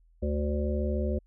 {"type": "harmonic tone", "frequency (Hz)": 73.42, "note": "D2", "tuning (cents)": 0, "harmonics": [1, 3, 5, 7, 8], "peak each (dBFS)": [-28, -33, -35, -36, -37], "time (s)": [0.22, 1.19], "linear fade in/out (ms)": 10, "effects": ["added 41 Hz sine -58 dBFS peak until 1.26 s"]}